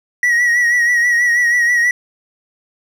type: tone with vibrato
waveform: triangle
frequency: 1917 Hz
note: A#6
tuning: 48 cents sharp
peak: -9 dBFS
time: 0.23-1.91 s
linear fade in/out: 2 ms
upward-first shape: sine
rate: 6.2 Hz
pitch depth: 44 cents each way
effects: none